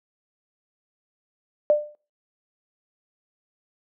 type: tone with exponential decay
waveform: sine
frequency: 596 Hz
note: D5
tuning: 25 cents sharp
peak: -11 dBFS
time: 1.7-1.95 s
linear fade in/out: 0 ms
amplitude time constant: 54 ms
effects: noise-tail reverb RT60 0.4 s tail -20 dB re dry + high-pass 300 Hz 12 dB/octave